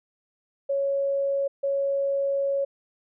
sine tone bursts at uneven times, 554.4 Hz, C#5, in tune, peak -22 dBFS, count 2, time 0.69-1.48 / 1.63-2.65 s, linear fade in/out 10 ms, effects none

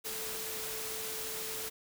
sine tone in noise, 440 Hz, A4, in tune, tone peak -45 dBFS, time 0.04-1.7 s, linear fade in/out 20 ms, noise white, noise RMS -39 dBFS, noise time 0.04-1.7 s, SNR -9 dB, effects none

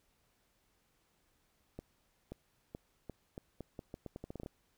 accelerating click train, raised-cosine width 2 ms, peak -30 dBFS, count 16, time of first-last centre 1.79-4.461 s, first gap 530 ms, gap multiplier 0.81, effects pink hiss -75 dBFS RMS until 4.77 s

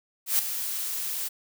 blue noise with ADSR envelope, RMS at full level -21 dBFS, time 0.26-1.29 s, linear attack 130 ms, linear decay 4 ms, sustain -10 dB, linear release 17 ms, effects none

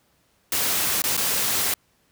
white noise with dropouts, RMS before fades -23 dBFS, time 0.52-1.74 s, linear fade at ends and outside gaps 2 ms, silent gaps 1.02-1.039 / 1.168-1.175 s, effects pink hiss -64 dBFS RMS until 2.11 s + high-pass 60 Hz 12 dB/octave

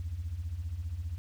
sine beating tone pair, 72.4 / 87.4 Hz, D2 / F2, -24 / +2 cents, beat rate 15 Hz, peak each -38 / -34 dBFS, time 0-1.18 s, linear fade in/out 0 ms, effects tanh soft clip ceiling -28 dBFS + 10-bit

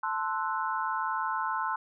sine chord, F# half-diminished seventh, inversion first, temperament equal, 880 / 1046.5 / 1318.5 / 1480 Hz, A5 / C6 / E6 / F#6, 0 / 0 / 0 / 0 cents, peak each -33 / -32 / -35 / -36 dBFS, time 0.03-1.76 s, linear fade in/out 5 ms, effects none

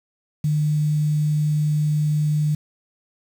sine tone with quantisation, 150.9 Hz, D3, 47 cents sharp, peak -17 dBFS, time 0.44-2.55 s, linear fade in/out 5 ms, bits 7, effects none

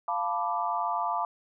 sine chord, B half-diminished seventh, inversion second, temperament equal, 698.5 / 880 / 987.8 / 1174.7 Hz, F5 / A5 / B5 / D6, 0 / 0 / 0 / 0 cents, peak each -32 dBFS, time 0.08-1.25 s, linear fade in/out 2 ms, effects none

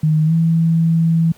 sine tone with pitch glide, 155.3 to 164.44 Hz, D#3 to E3, -3 to -4 cents, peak -11 dBFS, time 0.03-1.32 s, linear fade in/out 5 ms, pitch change +99 cents, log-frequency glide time 0.25-0.33 s, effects pink hiss -49 dBFS RMS until 1.37 s + high-pass 60 Hz 12 dB/octave

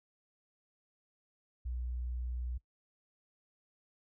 sine tone, 61.2 Hz, B1, 15 cents flat, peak -35 dBFS, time 1.65-2.58 s, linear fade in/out 10 ms, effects noise-tail reverb RT60 0.1 s tail -20 dB re dry

